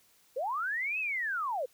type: linear two-way sweep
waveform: sine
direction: up then down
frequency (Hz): 466.3 to 2637 to 466.3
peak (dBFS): -30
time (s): 0.36-1.66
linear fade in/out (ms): 10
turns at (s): 0.99
effects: white hiss -65 dBFS RMS until 1.73 s